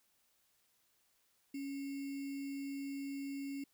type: tone with sample-and-hold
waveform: sine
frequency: 277.2 Hz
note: C#4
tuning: in tune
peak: -39 dBFS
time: 1.54-3.64 s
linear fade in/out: 5 ms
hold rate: 2450 Hz
effects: white hiss -75 dBFS RMS until 3.73 s